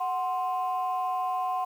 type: tone pair together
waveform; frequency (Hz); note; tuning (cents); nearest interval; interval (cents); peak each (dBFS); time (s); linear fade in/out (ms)
sine; 740 / 1046.5; F#5 / C6; 0 / 0; tritone; 600; -27 / -29; 0-1.65; 10
effects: tanh soft clip ceiling -21 dBFS + 9-bit